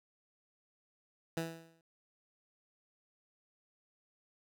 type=tone with exponential decay; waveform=15% pulse; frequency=164.5 Hz; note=E3; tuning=3 cents flat; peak=-26 dBFS; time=1.37-1.81 s; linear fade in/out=2 ms; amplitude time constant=95 ms; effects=none